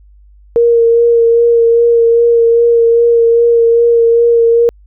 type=tone with vibrato; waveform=sine; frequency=466.2 Hz; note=A#4; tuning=in tune; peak=-5 dBFS; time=0.56-4.69 s; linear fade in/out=0 ms; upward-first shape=sine; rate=2.5 Hz; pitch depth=18 cents each way; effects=added 50 Hz sine -39 dBFS peak until 4.86 s